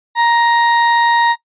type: tone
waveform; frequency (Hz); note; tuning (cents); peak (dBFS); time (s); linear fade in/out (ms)
35% pulse; 938; A#5; +11; -8; 0.15-1.36; 50
effects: noise-tail reverb RT60 0.1 s tail -20 dB re dry + resampled to 8000 Hz